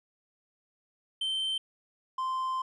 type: tone pair in turn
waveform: triangle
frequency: 3108 / 1040.5 Hz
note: G7 / C6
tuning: -16 / -10 cents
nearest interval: octave + perfect fifth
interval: 1894 cents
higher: first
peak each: -27 dBFS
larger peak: neither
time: 1.21-1.58 / 2.18-2.62 s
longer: second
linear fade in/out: 5 ms
effects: resampled to 24000 Hz